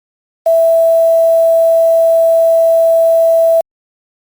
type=tone with quantisation; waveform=sine; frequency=659.3 Hz; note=E5; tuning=in tune; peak=-6 dBFS; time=0.46-3.61 s; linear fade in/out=5 ms; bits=5; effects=Opus 48 kbps